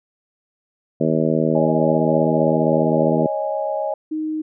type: harmonic tone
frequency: 79.7 Hz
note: D#2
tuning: 42 cents sharp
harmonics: 2 / 3 / 4 / 5 / 6 / 7 / 8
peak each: -22 / -21 / -23 / -24 / -24 / -24 / -27 dBFS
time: 1-3.27 s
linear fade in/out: 10 ms
type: chord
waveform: sine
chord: C# suspended second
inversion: none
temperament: equal with one note detuned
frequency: 554.4 / 622.3 / 827.7 Hz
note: C#5 / D#5 / G#5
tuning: 0 / 0 / -6 cents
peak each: -25 / -23 / -26 dBFS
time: 1.55-3.94 s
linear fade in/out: 5 ms
type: tone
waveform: sine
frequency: 311.1 Hz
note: D#4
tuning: in tune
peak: -21 dBFS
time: 4.11-4.42 s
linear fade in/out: 10 ms
effects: none